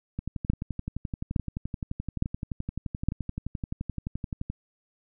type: two click trains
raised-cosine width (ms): 5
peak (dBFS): -19 / -10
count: 51 / 4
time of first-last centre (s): 0.19-4.5 / 0.5-3.086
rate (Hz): 11.6 / 1.16
effects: none